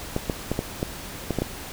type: clicks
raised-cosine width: 2 ms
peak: -10 dBFS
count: 8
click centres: 0.164 / 0.298 / 0.516 / 0.591 / 0.829 / 1.307 / 1.387 / 1.42 s
effects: pink hiss -37 dBFS RMS until 1.72 s